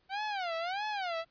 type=tone with vibrato; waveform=sawtooth; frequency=749 Hz; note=F#5; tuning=21 cents sharp; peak=-29 dBFS; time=0.09-1.25 s; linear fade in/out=50 ms; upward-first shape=sine; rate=1.6 Hz; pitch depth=230 cents each way; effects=pink hiss -71 dBFS RMS until 1.3 s + resampled to 11025 Hz